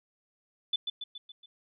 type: tone with echo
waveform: sine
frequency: 3492 Hz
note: A7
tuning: 14 cents flat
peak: -25 dBFS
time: 0.73-0.76 s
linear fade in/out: 5 ms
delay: 140 ms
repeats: 5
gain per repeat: -5 dB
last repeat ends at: 1.46 s
effects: none